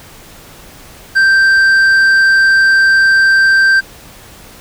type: tone with tanh clipping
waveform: sine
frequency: 1568 Hz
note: G6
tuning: in tune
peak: -7 dBFS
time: 1.15-3.81 s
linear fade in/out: 20 ms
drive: 6 dB
effects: pink hiss -37 dBFS RMS until 4.6 s